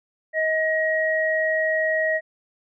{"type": "tone pair together", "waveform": "sine", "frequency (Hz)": [632, 1893.9], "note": ["D#5", "A#6"], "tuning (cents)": [27, 27], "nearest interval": "octave + perfect fifth", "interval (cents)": 1900, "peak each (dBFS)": -22, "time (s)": [0.33, 2.21], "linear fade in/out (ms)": 50, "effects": []}